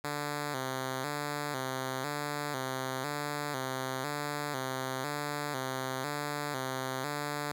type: tone with vibrato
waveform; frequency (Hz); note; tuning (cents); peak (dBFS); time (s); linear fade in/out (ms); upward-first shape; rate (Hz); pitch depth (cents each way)
5% pulse; 138.59; C#3; 0; -22; 0.04-7.52; 5; square; 1; 97
effects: none